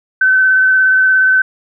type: tone with vibrato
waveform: sine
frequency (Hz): 1526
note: G6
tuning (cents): -47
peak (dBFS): -7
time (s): 0.21-1.42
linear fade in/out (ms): 5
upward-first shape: square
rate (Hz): 17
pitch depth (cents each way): 9
effects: none